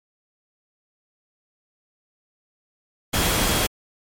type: tone in noise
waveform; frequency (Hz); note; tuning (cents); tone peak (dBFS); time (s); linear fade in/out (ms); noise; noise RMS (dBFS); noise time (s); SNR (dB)
sine; 3285; G#7; -20; -32; 3.13-3.67; 10; pink; -21; 3.13-3.67; -14
effects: MP3 64 kbps